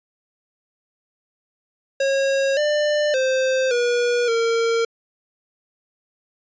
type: tone with pitch steps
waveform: square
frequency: 545 / 596 / 522 / 482.2 / 459.5 Hz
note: C#5 / D5 / C5 / B4 / A#4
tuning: -29 / +25 / -4 / -41 / -25 cents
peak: -18 dBFS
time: 2-4.85 s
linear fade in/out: 5 ms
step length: 570 ms
effects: resampled to 16000 Hz